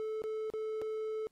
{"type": "tone with dropouts", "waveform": "triangle", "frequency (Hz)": 435.9, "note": "A4", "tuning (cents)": -16, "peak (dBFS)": -32, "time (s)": [0, 1.27], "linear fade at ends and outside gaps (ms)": 0, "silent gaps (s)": [[0.219, 0.239], [0.501, 0.537], [0.816, 0.82]], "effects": ["pink hiss -75 dBFS RMS until 1.31 s", "MP3 64 kbps"]}